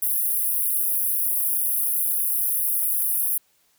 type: high-pass noise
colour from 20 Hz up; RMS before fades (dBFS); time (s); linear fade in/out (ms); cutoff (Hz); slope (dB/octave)
pink; -23; 0.02-3.38; 5; 10000; 96
effects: white hiss -64 dBFS RMS until 3.78 s